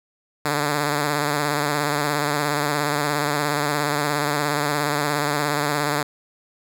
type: tone with vibrato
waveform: 5% pulse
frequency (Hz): 146.83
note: D3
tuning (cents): 0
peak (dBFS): -9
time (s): 0.45-6.03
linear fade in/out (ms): 5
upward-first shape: sine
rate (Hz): 17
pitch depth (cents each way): 51
effects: none